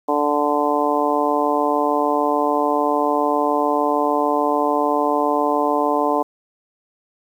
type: harmonic tone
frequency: 146.83 Hz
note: D3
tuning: in tune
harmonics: 2 / 3 / 4 / 5 / 6 / 7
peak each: -23 / -23 / -23 / -23 / -23 / -23 dBFS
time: 0.08-6.23 s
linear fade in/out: 10 ms
effects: 8-bit

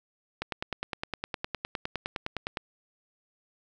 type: click train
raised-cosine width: 0.3 ms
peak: -15 dBFS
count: 22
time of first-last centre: 0.42-2.572 s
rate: 9.76 Hz
effects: none

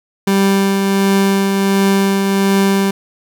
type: tone with tremolo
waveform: 30% pulse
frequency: 196 Hz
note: G3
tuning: in tune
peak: -7 dBFS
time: 0.27-2.91 s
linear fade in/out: 5 ms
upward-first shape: triangle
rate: 1.4 Hz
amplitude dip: 35%
effects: none

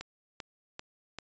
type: click train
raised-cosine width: 0.2 ms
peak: -22 dBFS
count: 4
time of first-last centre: 0.01-1.186 s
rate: 2.55 Hz
effects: resampled to 16000 Hz

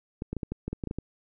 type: clicks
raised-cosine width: 3 ms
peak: -19 dBFS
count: 11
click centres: 0.221 / 0.33 / 0.367 / 0.432 / 0.52 / 0.68 / 0.73 / 0.838 / 0.873 / 0.911 / 0.986 s
effects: none

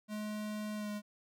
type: tone with pitch glide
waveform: square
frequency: 211.8 to 208.3 Hz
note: G#3 to G#3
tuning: +34 to +5 cents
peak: -38 dBFS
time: 0.08-1.02 s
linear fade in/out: 50 ms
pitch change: -29 cents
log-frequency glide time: 0.75-0.9 s
effects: none

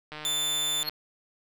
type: click train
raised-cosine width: 0.3 ms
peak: -23 dBFS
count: 119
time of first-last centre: 0.12-0.896 s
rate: 152 Hz
type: tone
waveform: sawtooth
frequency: 3536 Hz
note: A7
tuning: 8 cents sharp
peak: -23 dBFS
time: 0.25-0.83 s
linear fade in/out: 0 ms
type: tone with exponential growth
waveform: square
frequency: 4301 Hz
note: C8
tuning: 47 cents sharp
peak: -24 dBFS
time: 0.81-0.89 s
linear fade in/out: 2 ms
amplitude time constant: 17 ms
effects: none

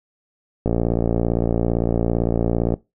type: click train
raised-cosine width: 2 ms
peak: -6 dBFS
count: 121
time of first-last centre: 0.66-2.74 s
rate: 57.7 Hz
effects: noise-tail reverb RT60 0.2 s tail -19 dB re dry

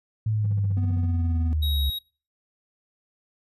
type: linear sweep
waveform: sine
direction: down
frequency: 110 to 69 Hz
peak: -21 dBFS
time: 0.26-1.9 s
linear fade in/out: 5 ms
type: tone bursts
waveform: triangle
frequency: 164.81 Hz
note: E3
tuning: in tune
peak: -30 dBFS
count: 10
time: 0.44-1.051 s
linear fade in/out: 5 ms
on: 26 ms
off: 39 ms
type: tone with tremolo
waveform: triangle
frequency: 246.9 Hz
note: B3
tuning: in tune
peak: -28 dBFS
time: 0.77-1.53 s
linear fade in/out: 0 ms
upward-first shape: sine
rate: 19 Hz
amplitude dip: 50%
type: tone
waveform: square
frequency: 3800 Hz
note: A#7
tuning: 33 cents sharp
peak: -29 dBFS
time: 1.62-1.99 s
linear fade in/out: 10 ms
effects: noise-tail reverb RT60 0.4 s tail -26 dB re dry + resampled to 32000 Hz

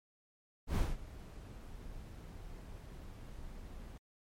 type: noise with ADSR envelope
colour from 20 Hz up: brown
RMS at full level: -30 dBFS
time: 0.67-3.98 s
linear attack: 92 ms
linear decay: 200 ms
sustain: -18 dB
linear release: 7 ms
effects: MP3 64 kbps

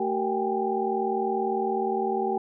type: tone cluster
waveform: sine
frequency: 220.7 / 383.7 / 464.3 / 779 / 819 Hz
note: A3 / G4 / A#4 / G5 / G#5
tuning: +5 / -37 / -7 / -11 / -24 cents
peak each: -33 / -27 / -34 / -29 / -32 dBFS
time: 0-2.38 s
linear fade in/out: 5 ms
effects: none

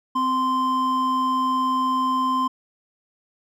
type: tone pair together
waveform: triangle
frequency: 258.7 / 1040.5 Hz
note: C4 / C6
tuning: -19 / -10 cents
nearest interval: 2 octaves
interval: 2409 cents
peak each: -24 / -18 dBFS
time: 0.15-2.48 s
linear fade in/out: 10 ms
effects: none

